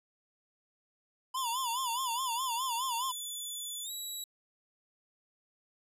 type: tone with vibrato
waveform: square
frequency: 989 Hz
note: B5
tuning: 2 cents sharp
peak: -33 dBFS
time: 1.34-3.12 s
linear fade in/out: 10 ms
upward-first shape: sine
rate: 4.8 Hz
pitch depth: 140 cents each way
type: tone with pitch glide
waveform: 15% pulse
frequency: 3465 to 3889 Hz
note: A7 to B7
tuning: -27 to -27 cents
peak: -31 dBFS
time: 1.37-4.24 s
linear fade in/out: 2 ms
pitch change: +200 cents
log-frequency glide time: 3.83-3.91 s
effects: resampled to 32000 Hz